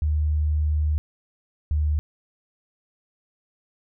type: tone pair in turn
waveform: sine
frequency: 75.9 / 75.42 Hz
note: D#2 / D2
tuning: -42 / +47 cents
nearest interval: unison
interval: 11 cents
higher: first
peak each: -19 / -19 dBFS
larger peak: neither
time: 0.02-0.98 / 1.71-1.99 s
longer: first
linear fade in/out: 0 ms
effects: none